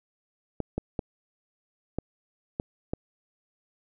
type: clicks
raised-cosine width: 2 ms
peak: -15 dBFS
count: 6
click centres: 0.603 / 0.78 / 0.992 / 1.986 / 2.599 / 2.935 s
effects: none

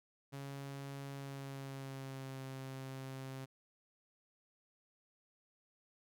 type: tone with pitch glide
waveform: sawtooth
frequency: 138.59 to 133.17 Hz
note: C#3 to C3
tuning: 0 to +31 cents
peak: -40 dBFS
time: 0.32-3.46 s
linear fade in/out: 20 ms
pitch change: -69 cents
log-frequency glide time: 1.12-2.41 s
effects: none

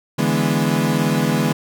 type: chord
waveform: 35% pulse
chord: E dominant seventh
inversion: third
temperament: equal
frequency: 146.83 / 164.81 / 207.7 / 246.9 Hz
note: D3 / E3 / G#3 / B3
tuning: 0 / 0 / 0 / 0 cents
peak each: -20 dBFS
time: 0.18-1.53 s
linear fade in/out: 10 ms
effects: none

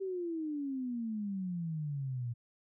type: exponential sweep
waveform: sine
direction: down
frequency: 392 to 116.1 Hz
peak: -34 dBFS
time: 0-2.34 s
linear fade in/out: 20 ms
effects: none

